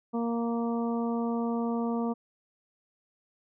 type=harmonic tone; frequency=233.1 Hz; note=A#3; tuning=in tune; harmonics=1 / 2 / 3 / 4 / 5; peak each=-28 / -34 / -38 / -40 / -42 dBFS; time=0.13-2.14 s; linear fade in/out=20 ms; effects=none